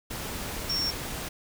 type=tone in noise; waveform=sine; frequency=5490 Hz; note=F8; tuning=31 cents flat; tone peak=-26 dBFS; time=0.69-0.91 s; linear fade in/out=10 ms; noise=pink; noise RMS=-35 dBFS; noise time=0.1-1.29 s; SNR=+6 dB; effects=none